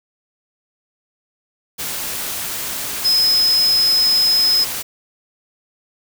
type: tone in noise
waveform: sine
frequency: 5100 Hz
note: D#8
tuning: 42 cents sharp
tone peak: -12 dBFS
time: 3.04-4.65 s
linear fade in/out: 20 ms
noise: white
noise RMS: -25 dBFS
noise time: 1.78-4.83 s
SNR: +10 dB
effects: none